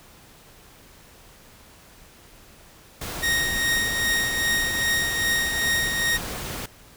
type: noise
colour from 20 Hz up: pink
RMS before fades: -32 dBFS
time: 3.01-6.66 s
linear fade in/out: 5 ms
type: tone with tremolo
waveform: sawtooth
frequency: 1864.7 Hz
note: A#6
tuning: in tune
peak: -16 dBFS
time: 3.22-6.18 s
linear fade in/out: 20 ms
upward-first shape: triangle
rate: 2.5 Hz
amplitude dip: 50%
effects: pink hiss -50 dBFS RMS until 6.96 s